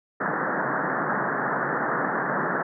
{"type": "band-pass noise", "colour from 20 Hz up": "white", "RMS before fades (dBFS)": -26, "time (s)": [0.2, 2.63], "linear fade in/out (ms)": 10, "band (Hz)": [130, 1800], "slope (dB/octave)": 96, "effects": []}